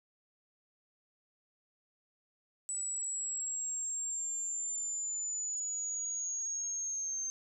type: linear sweep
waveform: sine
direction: down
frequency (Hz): 7910 to 6300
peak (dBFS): -34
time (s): 2.69-7.3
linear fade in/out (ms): 0
effects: none